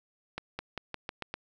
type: accelerating click train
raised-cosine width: 0.3 ms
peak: -19 dBFS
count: 7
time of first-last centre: 0.38-1.34 s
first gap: 210 ms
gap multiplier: 0.89
effects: none